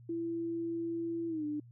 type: tone with pitch glide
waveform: sine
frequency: 334.3 to 297.8 Hz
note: E4 to D4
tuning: +24 to +24 cents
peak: -33 dBFS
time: 0.09-1.6 s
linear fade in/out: 5 ms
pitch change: -200 cents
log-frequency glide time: 1.28-1.45 s
effects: added 119 Hz sine -52 dBFS peak until 1.71 s